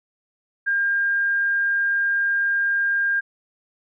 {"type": "tone", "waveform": "sine", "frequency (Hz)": 1606, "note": "G6", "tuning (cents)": 41, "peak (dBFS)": -18, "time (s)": [0.66, 3.21], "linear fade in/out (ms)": 20, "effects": []}